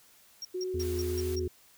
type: tone bursts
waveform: triangle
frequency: 5588 Hz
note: F8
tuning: in tune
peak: -35 dBFS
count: 6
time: 0.42-1.394 s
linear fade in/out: 2 ms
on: 29 ms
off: 160 ms
type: tone with vibrato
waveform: sine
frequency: 365 Hz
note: F#4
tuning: 24 cents flat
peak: -31 dBFS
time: 0.54-1.48 s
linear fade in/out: 10 ms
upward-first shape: triangle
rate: 1.6 Hz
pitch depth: 27 cents each way
type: harmonic tone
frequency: 83.6 Hz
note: E2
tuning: 25 cents sharp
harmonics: 1 / 3 / 5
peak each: -33 / -42 / -43 dBFS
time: 0.74-1.48 s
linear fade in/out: 5 ms
type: noise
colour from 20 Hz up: white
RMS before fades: -45 dBFS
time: 0.79-1.36 s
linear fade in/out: 10 ms
effects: white hiss -60 dBFS RMS until 1.77 s